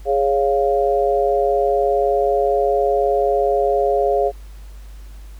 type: chord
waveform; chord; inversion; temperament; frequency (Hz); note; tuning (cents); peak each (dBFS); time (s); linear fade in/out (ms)
sine; Db major; second; equal; 415.3 / 554.4 / 698.5; Ab4 / Db5 / F5; 0 / 0 / 0; -18 / -19 / -19; 0.05-4.32; 50
effects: added 50 Hz sine -34 dBFS peak until 5.39 s + pink hiss -51 dBFS RMS until 5.39 s